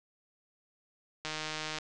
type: click train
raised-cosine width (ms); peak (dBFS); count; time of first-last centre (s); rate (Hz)
0.2; -19; 84; 1.25-1.785; 155
effects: resampled to 22050 Hz